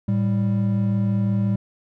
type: tone pair together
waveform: triangle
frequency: 111 / 196.64 Hz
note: A2 / G3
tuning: +16 / +6 cents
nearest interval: minor seventh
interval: 990 cents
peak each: -19 dBFS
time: 0.08-1.56 s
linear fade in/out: 5 ms
effects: none